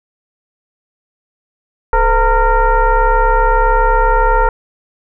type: tone with frequency modulation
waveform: sine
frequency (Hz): 439.2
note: A4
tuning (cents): -3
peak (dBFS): -8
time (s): 1.93-4.49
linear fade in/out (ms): 2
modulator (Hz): 473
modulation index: 1.9
effects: none